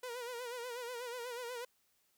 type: tone with vibrato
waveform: sawtooth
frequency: 485.7 Hz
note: B4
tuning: 29 cents flat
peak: -37 dBFS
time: 0.03-1.65 s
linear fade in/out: 5 ms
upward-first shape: sine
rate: 8.2 Hz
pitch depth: 77 cents each way
effects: white hiss -75 dBFS RMS until 2.17 s